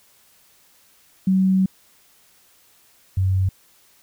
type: tone pair in turn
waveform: sine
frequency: 189.1 / 94.55 Hz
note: F#3 / F#2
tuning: +38 / +38 cents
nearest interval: octave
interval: 1200 cents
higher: first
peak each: -14 / -16 dBFS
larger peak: first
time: 1.27-1.66 / 3.17-3.49 s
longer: first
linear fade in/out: 5 ms
effects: white hiss -56 dBFS RMS until 4.02 s